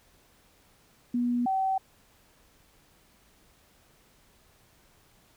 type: tone pair in turn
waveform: sine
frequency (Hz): 242.5 / 766.1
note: B3 / G5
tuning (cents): -31 / -40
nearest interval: octave + minor sixth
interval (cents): 1991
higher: second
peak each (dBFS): -24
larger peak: neither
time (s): 1.14-1.46 / 1.46-1.78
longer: neither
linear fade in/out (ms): 5
effects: pink hiss -62 dBFS RMS until 5.36 s